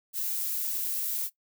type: noise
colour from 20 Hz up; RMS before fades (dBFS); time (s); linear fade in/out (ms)
violet; -31; 0.13-1.3; 50
effects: noise-tail reverb RT60 0.1 s tail -17 dB re dry